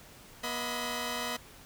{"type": "tone cluster", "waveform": "10% pulse", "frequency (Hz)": [240.9, 633, 1005], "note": ["B3", "D#5", "B5"], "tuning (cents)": [-43, 30, 30], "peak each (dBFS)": -29, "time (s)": [0.43, 1.37], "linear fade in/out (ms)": 10, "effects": ["pink hiss -53 dBFS RMS until 1.65 s"]}